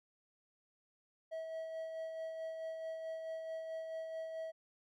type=tone with tremolo; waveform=triangle; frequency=646 Hz; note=E5; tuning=35 cents flat; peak=-37 dBFS; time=1.31-4.52 s; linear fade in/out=20 ms; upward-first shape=sine; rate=4.6 Hz; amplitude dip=35%; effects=none